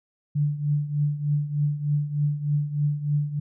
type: tone with tremolo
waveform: sine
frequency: 146.83 Hz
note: D3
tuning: in tune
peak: -18 dBFS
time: 0.35-3.4 s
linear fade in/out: 10 ms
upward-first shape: triangle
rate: 3.3 Hz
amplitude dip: 80%
effects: none